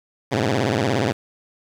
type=tone with vibrato; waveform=10% pulse; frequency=118.7 Hz; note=A#2; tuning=32 cents sharp; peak=-10 dBFS; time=0.31-1.13 s; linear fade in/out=20 ms; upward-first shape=sine; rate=17 Hz; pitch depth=300 cents each way; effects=low-pass 6000 Hz 12 dB/octave + 7-bit